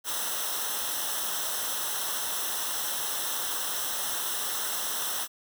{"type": "noise with comb filter", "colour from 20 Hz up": "white", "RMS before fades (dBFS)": -31, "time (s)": [0.04, 5.28], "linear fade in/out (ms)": 50, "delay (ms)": 0.43, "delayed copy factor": -0.8, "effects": []}